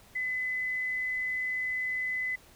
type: tone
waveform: sine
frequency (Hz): 2015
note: B6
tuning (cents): +34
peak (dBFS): -29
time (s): 0.15-2.36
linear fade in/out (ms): 10
effects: pink hiss -57 dBFS RMS until 2.55 s